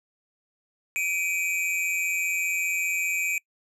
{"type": "tone pair together", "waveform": "square", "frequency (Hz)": [2320, 2495], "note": ["D7", "D#7"], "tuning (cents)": [-22, 4], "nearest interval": "minor second", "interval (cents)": 126, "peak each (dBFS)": -28, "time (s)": [0.96, 3.38], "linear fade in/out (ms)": 0, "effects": ["noise-tail reverb RT60 0.1 s tail -26 dB re dry", "low-pass 12000 Hz 12 dB/octave"]}